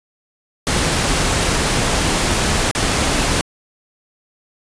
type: noise with dropouts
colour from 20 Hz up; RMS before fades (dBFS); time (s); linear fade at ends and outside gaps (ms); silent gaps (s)
pink; -17; 0.67-3.41; 0; 2.712-2.751
effects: resampled to 22050 Hz